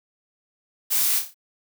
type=noise with echo; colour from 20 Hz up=blue; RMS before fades=-22 dBFS; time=0.9-1.2 s; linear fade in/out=20 ms; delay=29 ms; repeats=5; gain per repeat=-6 dB; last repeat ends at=1.345 s; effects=none